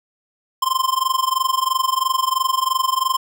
square tone with amplitude modulation, 1046.5 Hz, C6, in tune, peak -14 dBFS, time 0.62-3.17 s, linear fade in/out 5 ms, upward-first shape sine, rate 23 Hz, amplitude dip 90%, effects none

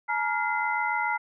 sine tone cluster, 856 / 943 / 1403 / 2051 Hz, A5 / A#5 / F6 / C7, -48 / +20 / +8 / -35 cents, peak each -30 dBFS, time 0.08-1.18 s, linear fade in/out 20 ms, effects none

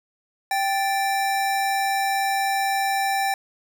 square tone pair together, 783.5 / 1759 Hz, G5 / A6, -1 / -1 cents, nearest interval octave + major second, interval 1400 cents, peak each -22 / -29 dBFS, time 0.51-3.34 s, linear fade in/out 2 ms, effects none

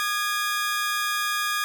sawtooth tone pair together, 1216 / 1661.2 Hz, D#6 / G#6, -40 / 0 cents, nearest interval perfect fourth, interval 540 cents, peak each -23 dBFS, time 0-1.64 s, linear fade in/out 0 ms, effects none

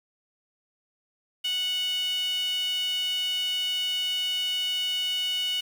sawtooth tone with high-pass filter, 737 Hz, F#5, 7 cents flat, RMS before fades -28 dBFS, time 1.44-5.61 s, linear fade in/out 10 ms, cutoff 2900 Hz, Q 9.2, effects 8-bit

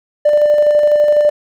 triangle tone with tremolo, 593 Hz, D5, 17 cents sharp, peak -3 dBFS, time 0.25-1.3 s, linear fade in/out 10 ms, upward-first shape square, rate 12 Hz, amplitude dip 40%, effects tanh soft clip ceiling -4 dBFS

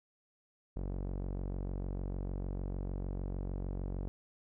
sawtooth tone with low-pass filter, 46.63 Hz, F#1, 14 cents sharp, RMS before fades -38 dBFS, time 0.76-4.08 s, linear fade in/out 0 ms, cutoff 560 Hz, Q 0.88, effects none

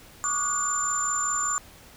sine tone cluster, 1141 / 1206 / 1456 / 7180 Hz, C#6 / D6 / F#6 / A8, +50 / +46 / -28 / +34 cents, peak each -31 / -31 / -35 / -26 dBFS, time 0.24-1.58 s, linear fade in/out 0 ms, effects pink hiss -50 dBFS RMS until 1.96 s

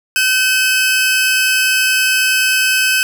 sawtooth tone pair together, 1531.7 / 2576 Hz, G6 / E7, -41 / -41 cents, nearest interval major sixth, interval 900 cents, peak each -11 dBFS, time 0.16-3.03 s, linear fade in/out 0 ms, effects none

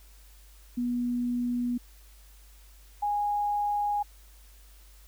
sine tone pair in turn, 243.3 / 824.5 Hz, B3 / G#5, -26 / -13 cents, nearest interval octave + major sixth, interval 2113 cents, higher second, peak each -26 / -25 dBFS, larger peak second, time 0.77-1.78 / 3.02-4.03 s, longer neither, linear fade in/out 10 ms, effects added 50 Hz sine -51 dBFS peak until 5.07 s + white hiss -59 dBFS RMS until 5.07 s

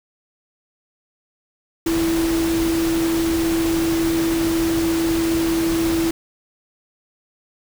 sine tone in noise, 330 Hz, E4, 2 cents sharp, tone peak -17 dBFS, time 1.86-6.11 s, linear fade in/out 5 ms, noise pink, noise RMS -27 dBFS, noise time 1.86-6.11 s, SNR +7 dB, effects none

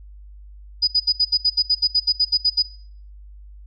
sine tone bursts, 4960 Hz, D#8, 6 cents flat, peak -14 dBFS, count 15, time 0.82-2.625 s, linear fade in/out 10 ms, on 55 ms, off 70 ms, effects noise-tail reverb RT60 0.5 s tail -18 dB re dry + added 50 Hz sine -39 dBFS peak until 3.66 s

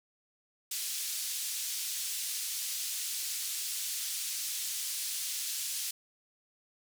white band-pass noise, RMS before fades -36 dBFS, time 0.71-5.91 s, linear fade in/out 5 ms, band 3500 to 11000 Hz, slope 12 dB/octave, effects none

